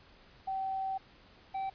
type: tone pair in turn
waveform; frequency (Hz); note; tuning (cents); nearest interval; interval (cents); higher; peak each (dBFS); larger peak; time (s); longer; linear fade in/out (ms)
sine / triangle; 769 / 773.2; G5 / G5; -33 / -24; unison; 9; second; -32 / -31; second; 0.47-0.98 / 1.54-1.7; first; 10
effects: pink hiss -59 dBFS RMS until 1.74 s + resampled to 11025 Hz